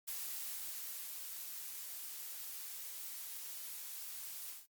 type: noise with ADSR envelope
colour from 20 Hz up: blue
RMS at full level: -42 dBFS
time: 0.07-4.67 s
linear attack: 16 ms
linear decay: 1100 ms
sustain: -4 dB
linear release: 170 ms
effects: noise-tail reverb RT60 0.1 s tail -24 dB re dry + Opus 48 kbps